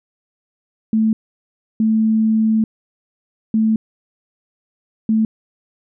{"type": "tone bursts at uneven times", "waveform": "sine", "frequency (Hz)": 220, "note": "A3", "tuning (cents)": 0, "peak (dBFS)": -12, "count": 4, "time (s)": [[0.93, 1.13], [1.8, 2.64], [3.54, 3.76], [5.09, 5.25]], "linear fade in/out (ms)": 2, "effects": []}